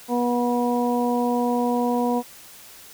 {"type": "harmonic tone", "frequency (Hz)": 242.6, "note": "B3", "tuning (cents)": -31, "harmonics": [1, 2, 3, 4], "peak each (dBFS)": [-22, -25, -27, -28], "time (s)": [0.08, 2.23], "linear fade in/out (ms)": 50, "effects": ["white hiss -45 dBFS RMS until 2.93 s"]}